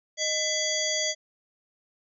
harmonic tone with a mistuned harmonic, 670 Hz, E5, 28 cents sharp, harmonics 1 / 3 / 5 / 7 / 9 / 10, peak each -32 / -32 / -32 / -32 / -32 / -32 dBFS, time 0.17-1.15 s, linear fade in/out 50 ms, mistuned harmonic 1, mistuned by -140 cents, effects none

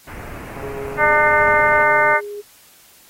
pink low-pass noise, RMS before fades -34 dBFS, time 0.07-1.84 s, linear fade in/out 5 ms, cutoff 2600 Hz, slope 48 dB/octave
click train, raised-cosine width 1 ms, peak -23 dBFS, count 217, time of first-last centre 0.56-2.137 s, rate 137 Hz
sine tone with pitch glide, 415.3 to 411.5 Hz, G#4 to G#4, 0 to -16 cents, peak -27 dBFS, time 0.62-2.42 s, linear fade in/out 20 ms, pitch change -16 cents, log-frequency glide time 0.85-1.98 s
harmonic tone, 300 Hz, D4, 37 cents sharp, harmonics 2 / 3 / 4 / 5 / 6 / 7, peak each -19 / -18 / -20 / -18 / -22 / -19 dBFS, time 0.97-2.21 s, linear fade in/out 50 ms
effects white hiss -49 dBFS RMS until 3.09 s + AAC 48 kbps

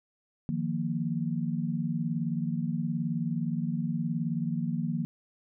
sine chord, Eb suspended second, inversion none, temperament equal, 155.56 / 174.61 / 233.1 Hz, Eb3 / F3 / Bb3, 0 / 0 / 0 cents, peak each -32 dBFS, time 0.49-5.05 s, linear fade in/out 0 ms, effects none

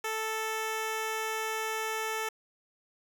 10% pulse tone, 440 Hz, A4, in tune, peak -23 dBFS, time 0.04-2.29 s, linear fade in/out 5 ms, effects 9-bit

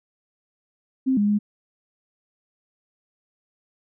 sine tone with pitch steps, 262.6 / 205.6 / 207.6 Hz, C4 / G#3 / G#3, +6 / -17 / 0 cents, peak -17 dBFS, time 1.06-1.39 s, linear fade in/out 20 ms, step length 110 ms, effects none

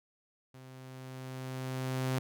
sawtooth tone with level ramp, 130 Hz, C3, 11 cents flat, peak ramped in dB -46 to -25 dBFS, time 0.54-2.19 s, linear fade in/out 5 ms, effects none

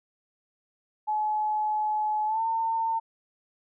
sine tone with pitch glide, 853 to 903.7 Hz, G#5 to A5, +46 to +46 cents, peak -24 dBFS, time 1.07-3 s, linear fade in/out 20 ms, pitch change +100 cents, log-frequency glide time 2.26-2.42 s, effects none

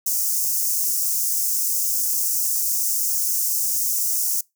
white high-pass noise, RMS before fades -22 dBFS, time 0.06-4.41 s, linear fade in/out 5 ms, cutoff 5500 Hz, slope 48 dB/octave, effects noise-tail reverb RT60 0.2 s tail -24 dB re dry

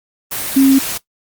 sine tone in noise, 269.8 Hz, C#4, 47 cents flat, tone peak -6 dBFS, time 0.56-0.79 s, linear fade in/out 10 ms, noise white, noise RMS -22 dBFS, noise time 0.31-0.98 s, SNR +13 dB, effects noise-tail reverb RT60 0.1 s tail -17 dB re dry + Opus 32 kbps

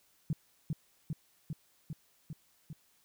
sine tone with echo, 153.5 Hz, D#3, 23 cents flat, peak -28 dBFS, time 0.3-0.33 s, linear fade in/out 2 ms, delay 400 ms, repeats 6, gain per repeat -2 dB, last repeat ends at 2.73 s, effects white hiss -69 dBFS RMS until 3.04 s

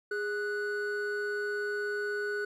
triangle tone pair together, 412.1 / 1480 Hz, G#4 / F#6, -13 / 0 cents, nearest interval octave + minor seventh, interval 2213 cents, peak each -31 / -32 dBFS, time 0.11-2.45 s, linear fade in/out 5 ms, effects none

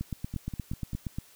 two click trains, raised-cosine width 5 ms, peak -23 / -20 dBFS, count 4 / 11, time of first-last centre 0.34-0.933 / 0.01-1.185 s, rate 5.06 / 8.51 Hz, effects white hiss -57 dBFS RMS until 1.35 s

